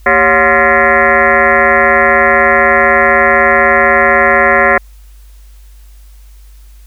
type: tone with frequency modulation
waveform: sine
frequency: 1214 Hz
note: D#6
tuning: 43 cents flat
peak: -5 dBFS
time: 0.06-4.78 s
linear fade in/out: 5 ms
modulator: 164 Hz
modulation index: 5.1
effects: added 50 Hz sine -34 dBFS peak until 6.86 s + white hiss -50 dBFS RMS until 6.86 s